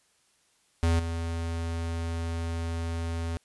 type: tone with level steps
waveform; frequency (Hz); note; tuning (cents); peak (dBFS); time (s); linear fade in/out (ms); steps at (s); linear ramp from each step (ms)
square; 83.3; E2; +19; -22 / -30; 0.83-3.37; 0; 0.99; 5
effects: white hiss -67 dBFS RMS until 3.44 s + resampled to 24000 Hz